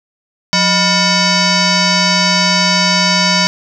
sine tone with frequency modulation, 2217 Hz, C#7, in tune, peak -9 dBFS, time 0.53-3.47 s, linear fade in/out 0 ms, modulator 799 Hz, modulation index 4.5, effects none

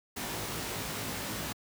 pink noise with comb filter, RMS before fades -36 dBFS, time 0.16-1.53 s, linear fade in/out 10 ms, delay 19 ms, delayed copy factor +1, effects high-pass 80 Hz 12 dB/octave

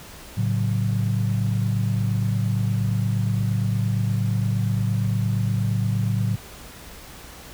sine chord, F# minor, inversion first, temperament equal, 110 / 138.59 / 185 Hz, A2 / C#3 / F#3, 0 / 0 / 0 cents, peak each -21 / -27 / -27 dBFS, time 0.37-6.36 s, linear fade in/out 10 ms, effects added 60 Hz sine -48 dBFS peak until 7.53 s + pink hiss -42 dBFS RMS until 7.53 s

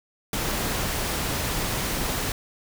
pink noise, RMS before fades -27 dBFS, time 0.33-2.32 s, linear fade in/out 2 ms, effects none

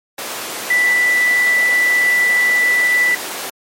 sine tone in noise, 1975.5 Hz, B6, in tune, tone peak -11 dBFS, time 0.7-3.15 s, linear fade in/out 5 ms, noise pink, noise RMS -24 dBFS, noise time 0.18-3.5 s, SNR +10 dB, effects high-pass 400 Hz 12 dB/octave + MP3 64 kbps

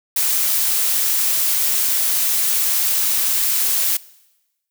blue noise, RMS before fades -18 dBFS, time 0.16-3.97 s, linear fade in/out 5 ms, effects noise-tail reverb RT60 1.0 s tail -21 dB re dry

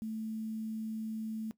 sine tone with quantisation, 220 Hz, A3, in tune, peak -35 dBFS, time 0.02-1.51 s, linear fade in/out 0 ms, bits 10, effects noise-tail reverb RT60 0.1 s tail -17 dB re dry

